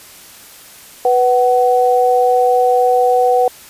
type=tone pair together; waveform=sine; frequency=493.9 / 749.4 Hz; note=B4 / F#5; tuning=0 / +22 cents; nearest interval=perfect fifth; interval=722 cents; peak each=-12 dBFS; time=1.05-3.48 s; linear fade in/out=2 ms; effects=white hiss -39 dBFS RMS until 3.69 s + resampled to 32000 Hz